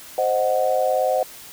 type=chord; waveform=sine; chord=C diminished; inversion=none; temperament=equal; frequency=523.3 / 622.3 / 740 Hz; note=C5 / Eb5 / Gb5; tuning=0 / 0 / 0 cents; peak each=-21 / -22 / -22 dBFS; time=0.18-1.23 s; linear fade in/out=2 ms; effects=white hiss -41 dBFS RMS until 1.52 s